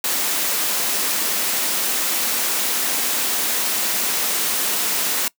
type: high-pass noise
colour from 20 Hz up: white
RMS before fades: -21 dBFS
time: 0.04-5.28 s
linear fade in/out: 2 ms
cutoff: 190 Hz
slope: 24 dB/octave
effects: noise-tail reverb RT60 0.1 s tail -22 dB re dry